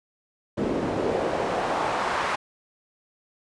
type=noise with band-pass filter sweep; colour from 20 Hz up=pink; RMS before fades=-26 dBFS; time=0.57-2.36 s; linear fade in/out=10 ms; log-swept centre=320 to 1200 Hz; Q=1.5; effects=resampled to 22050 Hz